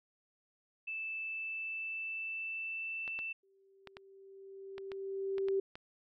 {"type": "tone with pitch glide", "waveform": "sine", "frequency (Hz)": [2637, 2661], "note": ["E7", "E7"], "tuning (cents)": [0, 16], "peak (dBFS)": -37, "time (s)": [0.87, 3.33], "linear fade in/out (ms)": 10, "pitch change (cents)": 16, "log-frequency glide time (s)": [1.21, 3.04]}
{"type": "clicks", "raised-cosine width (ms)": 0.3, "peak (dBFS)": -30, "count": 9, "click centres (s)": [3.078, 3.19, 3.873, 3.969, 4.781, 4.918, 5.382, 5.485, 5.755]}
{"type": "tone with exponential growth", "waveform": "sine", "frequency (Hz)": 389.2, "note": "G4", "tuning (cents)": -12, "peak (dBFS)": -28, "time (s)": [3.43, 5.6], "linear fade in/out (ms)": 5, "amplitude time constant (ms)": 470}
{"effects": []}